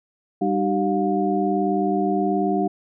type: tone cluster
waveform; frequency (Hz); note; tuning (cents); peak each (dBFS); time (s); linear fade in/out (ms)
sine; 196.7 / 304.5 / 383.2 / 713; G3 / D#4 / G4 / F5; +6 / -37 / -39 / +36; -24; 0.41-2.68; 10
effects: none